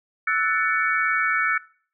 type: chord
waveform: sine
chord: F# minor seventh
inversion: third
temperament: equal with one note detuned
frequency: 1318.5 / 1480 / 1760 / 2246 Hz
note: E6 / F#6 / A6 / C#7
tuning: 0 / 0 / 0 / +22 cents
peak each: -25 dBFS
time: 0.27-1.58 s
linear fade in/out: 5 ms
effects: noise-tail reverb RT60 0.5 s tail -21 dB re dry